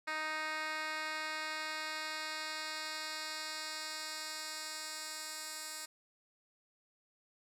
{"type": "tone with band-pass filter sweep", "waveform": "10% pulse", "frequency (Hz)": 311.1, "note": "D#4", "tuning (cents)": 0, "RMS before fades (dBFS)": -41, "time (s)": [0.07, 5.86], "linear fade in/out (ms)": 10, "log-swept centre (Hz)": [2200, 8000], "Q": 1, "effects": []}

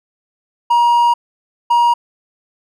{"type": "tone bursts at uneven times", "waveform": "triangle", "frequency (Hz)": 950, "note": "A#5", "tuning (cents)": 33, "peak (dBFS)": -7, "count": 2, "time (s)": [[0.7, 1.14], [1.7, 1.94]], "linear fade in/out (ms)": 10, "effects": []}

